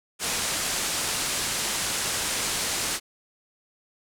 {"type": "low-pass noise", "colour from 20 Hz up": "white", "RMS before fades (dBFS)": -28, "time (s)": [0.19, 3], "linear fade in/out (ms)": 50, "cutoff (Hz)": 9800, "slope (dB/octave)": 24, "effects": []}